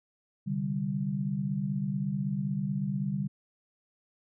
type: chord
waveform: sine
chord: C suspended second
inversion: none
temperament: equal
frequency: 130.81 / 146.83 / 196 Hz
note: C3 / D3 / G3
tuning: 0 / 0 / 0 cents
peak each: -37 / -32 / -31 dBFS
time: 0.46-3.28 s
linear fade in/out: 20 ms
effects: none